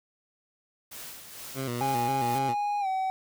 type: noise with tremolo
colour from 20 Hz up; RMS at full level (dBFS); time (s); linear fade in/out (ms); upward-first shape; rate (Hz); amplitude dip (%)
white; -41; 0.91-2.39; 10; sine; 2.2; 50
type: tone with vibrato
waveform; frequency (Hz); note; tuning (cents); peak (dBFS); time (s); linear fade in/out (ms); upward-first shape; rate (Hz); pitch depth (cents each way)
15% pulse; 127.1; C3; -50; -24; 1.54-2.55; 50; square; 3.7; 90
type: tone with pitch glide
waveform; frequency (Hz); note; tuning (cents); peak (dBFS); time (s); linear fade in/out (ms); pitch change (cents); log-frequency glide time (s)
triangle; 824 to 760; G#5 to F#5; -14 to +46; -24; 1.81-3.1; 0; -140; 2.8-2.87
effects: none